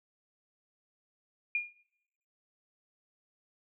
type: tone with exponential decay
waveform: sine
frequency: 2422 Hz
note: D#7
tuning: 47 cents flat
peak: -25 dBFS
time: 1.55-1.77 s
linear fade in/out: 2 ms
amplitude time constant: 47 ms
effects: noise-tail reverb RT60 0.8 s tail -21 dB re dry